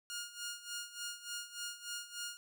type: tone with tremolo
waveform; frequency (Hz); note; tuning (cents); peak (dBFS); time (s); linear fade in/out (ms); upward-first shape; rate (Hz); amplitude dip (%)
10% pulse; 1423; F6; +32; -31; 0.1-2.37; 0; sine; 3.4; 80
effects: none